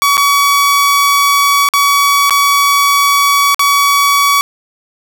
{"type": "tone with dropouts", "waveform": "sawtooth", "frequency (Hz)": 1133, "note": "C#6", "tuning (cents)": 37, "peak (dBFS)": -4, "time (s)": [0.02, 4.41], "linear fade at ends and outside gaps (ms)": 0, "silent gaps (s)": [[0.17, 0.178], [1.688, 1.737], [2.296, 2.307], [3.545, 3.594]], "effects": []}